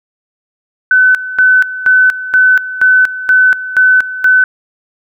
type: tone with tremolo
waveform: sine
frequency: 1511 Hz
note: F#6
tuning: 36 cents sharp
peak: -4 dBFS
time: 0.91-4.44 s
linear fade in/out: 2 ms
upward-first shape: square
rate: 2.1 Hz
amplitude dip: 80%
effects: none